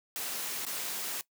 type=noise with dropouts; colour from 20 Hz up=white; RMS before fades=-36 dBFS; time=0.16-1.21 s; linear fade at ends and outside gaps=0 ms; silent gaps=0.651-0.666 s; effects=noise-tail reverb RT60 0.1 s tail -19 dB re dry + high-pass 200 Hz 12 dB/octave